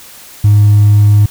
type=tone with hard clipping; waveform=triangle; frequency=103.83 Hz; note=G#2; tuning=in tune; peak=-3 dBFS; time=0.44-1.26 s; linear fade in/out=5 ms; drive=2 dB; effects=white hiss -35 dBFS RMS until 1.3 s